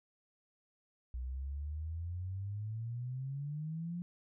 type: exponential sweep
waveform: sine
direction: up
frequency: 60.8 to 177.8 Hz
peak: -37 dBFS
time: 1.14-4.02 s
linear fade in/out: 0 ms
effects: none